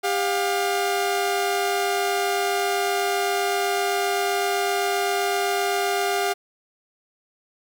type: tone pair together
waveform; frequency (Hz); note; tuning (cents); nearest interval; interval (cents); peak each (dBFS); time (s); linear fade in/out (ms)
sawtooth; 398.9 / 710; G4 / F5; +30 / +28; minor seventh; 998; -20; 0.03-6.34; 20
effects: none